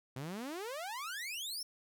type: exponential sweep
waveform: sawtooth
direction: up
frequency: 123.47 to 5588 Hz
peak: -36 dBFS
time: 0.16-1.63 s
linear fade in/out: 5 ms
effects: none